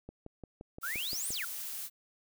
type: click train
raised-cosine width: 2 ms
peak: -31 dBFS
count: 8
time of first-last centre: 0.09-1.305 s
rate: 5.76 Hz
type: noise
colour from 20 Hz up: blue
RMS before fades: -40 dBFS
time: 0.81-1.9 s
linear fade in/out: 50 ms
type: exponential two-way sweep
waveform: sine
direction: up then down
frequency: 1308 to 9750 to 1308 Hz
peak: -35 dBFS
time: 0.83-1.45 s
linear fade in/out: 5 ms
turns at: 1.29 s
effects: none